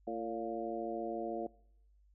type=harmonic tone with a mistuned harmonic; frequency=113.5 Hz; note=A#2; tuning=46 cents flat; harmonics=2 / 3 / 4 / 5 / 6; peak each=-44 / -41 / -43 / -43 / -41 dBFS; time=0.07-1.47 s; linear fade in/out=5 ms; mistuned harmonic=6; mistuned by=+47 cents; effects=noise-tail reverb RT60 0.8 s tail -23 dB re dry + added 50 Hz sine -63 dBFS peak until 2.14 s